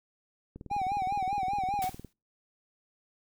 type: click train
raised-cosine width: 3 ms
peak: -30 dBFS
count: 30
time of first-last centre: 0.56-2.047 s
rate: 19.5 Hz
type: tone with vibrato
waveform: triangle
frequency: 782 Hz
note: G5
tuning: 4 cents flat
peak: -26 dBFS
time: 0.7-1.9 s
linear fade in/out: 20 ms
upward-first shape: sine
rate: 5 Hz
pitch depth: 100 cents each way
type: noise with exponential decay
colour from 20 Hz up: white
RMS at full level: -38 dBFS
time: 1.82-2.13 s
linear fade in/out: 1 ms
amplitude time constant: 67 ms
effects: noise-tail reverb RT60 0.3 s tail -26 dB re dry